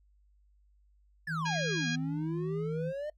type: exponential two-way sweep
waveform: triangle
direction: down then up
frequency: 1793 to 236.2 to 616 Hz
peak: -32 dBFS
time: 1.27-3.1 s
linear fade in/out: 5 ms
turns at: 1.88 s
type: tone with vibrato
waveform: sine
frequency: 159.7 Hz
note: D#3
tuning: 45 cents sharp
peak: -33 dBFS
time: 1.27-2.93 s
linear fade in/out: 50 ms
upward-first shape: sine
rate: 0.99 Hz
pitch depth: 12 cents each way
type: harmonic tone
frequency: 820 Hz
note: G#5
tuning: 22 cents flat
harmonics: 2 / 3 / 4 / 5 / 6 / 7 / 8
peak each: -35 / -39 / -41 / -43 / -45 / -46 / -47 dBFS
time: 1.45-1.96 s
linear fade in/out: 10 ms
effects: noise-tail reverb RT60 0.1 s tail -22 dB re dry + added 50 Hz sine -62 dBFS peak until 3.17 s